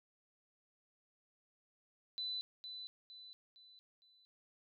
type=tone with echo; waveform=sine; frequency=3999 Hz; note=B7; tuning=21 cents sharp; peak=-38 dBFS; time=2.18-2.41 s; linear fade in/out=0 ms; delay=460 ms; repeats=4; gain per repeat=-7 dB; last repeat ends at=4.25 s; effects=none